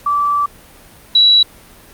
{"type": "tone pair in turn", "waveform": "sine", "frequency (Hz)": [1161, 3915], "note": ["D6", "B7"], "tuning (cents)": [-20, -16], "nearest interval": "octave + major sixth", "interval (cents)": 2104, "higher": "second", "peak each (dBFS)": [-12, -6], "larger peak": "second", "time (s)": [[0.06, 0.46], [1.15, 1.43]], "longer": "first", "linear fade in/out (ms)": 5, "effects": ["pink hiss -42 dBFS RMS until 1.93 s", "Opus 48 kbps"]}